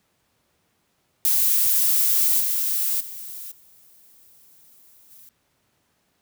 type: noise with level steps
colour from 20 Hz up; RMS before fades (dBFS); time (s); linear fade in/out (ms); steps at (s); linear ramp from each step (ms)
violet; -19 / -23 / -36 / -53 / -48; 1.25-5.29; 0; 2.4 / 3 / 3.51 / 5.1; 10
effects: pink hiss -68 dBFS RMS until 6.21 s + high-pass 80 Hz 12 dB/octave